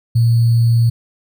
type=tone with sample-and-hold; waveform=sine; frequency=116.54 Hz; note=A#2; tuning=in tune; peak=-9 dBFS; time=0.15-0.9 s; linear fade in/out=10 ms; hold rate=4410 Hz; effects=none